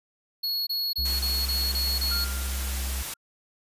square tone bursts, 4342 Hz, C#8, 37 cents flat, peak -26 dBFS, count 7, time 0.43-2.248 s, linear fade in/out 10 ms, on 240 ms, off 23 ms
triangle tone, 65.41 Hz, C2, in tune, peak -26 dBFS, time 0.98-3.03 s, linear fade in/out 10 ms
white noise, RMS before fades -34 dBFS, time 1.05-3.14 s, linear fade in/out 5 ms
sine tone with exponential decay, 1396.9 Hz, F6, in tune, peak -32 dBFS, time 2.11-3.17 s, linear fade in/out 5 ms, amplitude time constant 230 ms
effects resampled to 32000 Hz

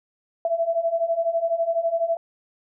sine beating tone pair, 659.3 / 671.3 Hz, E5 / E5, 0 / +31 cents, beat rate 12 Hz, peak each -25 / -22 dBFS, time 0.45-2.17 s, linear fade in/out 2 ms, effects none

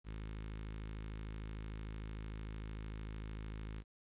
sawtooth tone with notch filter, 53.3 Hz, G#1, 46 cents sharp, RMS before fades -45 dBFS, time 0.04-3.84 s, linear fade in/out 50 ms, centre 680 Hz, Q 1.1, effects resampled to 8000 Hz + 12-bit

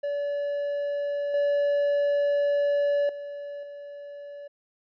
triangle tone with level steps, 574 Hz, D5, 40 cents flat, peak -24 / -19 / -32 / -36 dBFS, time 0.03-4.48 s, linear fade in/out 10 ms, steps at 1.34 / 3.09 / 3.63 s, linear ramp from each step 2 ms, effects resampled to 11025 Hz

